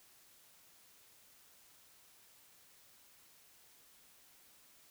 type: silence
effects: white hiss -64 dBFS RMS until 4.9 s